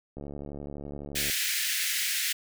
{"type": "click train", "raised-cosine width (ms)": 2, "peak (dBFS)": -26, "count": 82, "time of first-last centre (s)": [0.17, 1.298], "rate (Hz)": 71.8}
{"type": "high-pass noise", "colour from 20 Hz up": "pink", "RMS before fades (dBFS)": -29, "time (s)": [1.15, 2.33], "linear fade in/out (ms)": 10, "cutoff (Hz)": 1700, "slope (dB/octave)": 48}
{"effects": []}